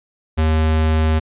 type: tone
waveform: square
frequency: 78.8 Hz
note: D#2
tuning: 23 cents sharp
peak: -14 dBFS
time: 0.37-1.2 s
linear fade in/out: 20 ms
effects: resampled to 8000 Hz